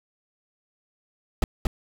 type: noise with echo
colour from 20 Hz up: brown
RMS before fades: -18 dBFS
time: 1.42-1.44 s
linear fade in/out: 2 ms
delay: 230 ms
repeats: 1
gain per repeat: -2 dB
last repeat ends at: 1.67 s
effects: none